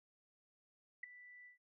sine tone with ADSR envelope, 1975.5 Hz, B6, in tune, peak -39 dBFS, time 1.03-1.58 s, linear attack 6 ms, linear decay 9 ms, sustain -16 dB, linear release 120 ms, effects none

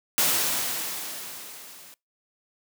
white noise with level ramp, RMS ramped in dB -21 to -48 dBFS, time 0.18-1.94 s, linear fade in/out 0 ms, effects noise-tail reverb RT60 0.2 s tail -24 dB re dry + high-pass 150 Hz 12 dB/octave

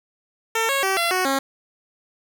10% pulse tone with pitch steps, 451 / 549 / 384.7 / 682 / 369.6 / 271.5 Hz, A4 / C#5 / G4 / F5 / F#4 / C#4, +43 / -17 / -33 / -41 / -2 / -36 cents, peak -11 dBFS, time 0.55-1.39 s, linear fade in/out 5 ms, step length 140 ms, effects none

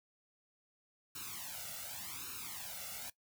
white noise with flanger, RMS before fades -45 dBFS, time 1.15-3.1 s, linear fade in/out 5 ms, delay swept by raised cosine 0.74 to 1.46 ms, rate 0.87 Hz, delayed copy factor +1, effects noise-tail reverb RT60 0.1 s tail -19 dB re dry + high-pass 60 Hz 12 dB/octave

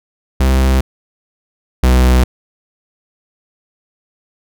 45% pulse tone pair in turn, 65.41 / 63.08 Hz, C2 / B1, 0 / +37 cents, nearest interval minor second, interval 63 cents, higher first, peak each -9 / -7 dBFS, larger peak second, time 0.4-0.81 / 1.83-2.24 s, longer neither, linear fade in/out 5 ms, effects none

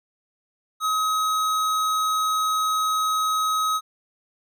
sine tone with hard clipping, 1270 Hz, D#6, 35 cents sharp, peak -22 dBFS, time 0.8-3.81 s, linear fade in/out 50 ms, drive 17 dB, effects none

